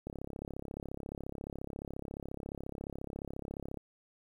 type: click train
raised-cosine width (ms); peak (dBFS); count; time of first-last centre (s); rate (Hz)
2; -27; 128; 0.07-3.773; 34.3
effects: 10-bit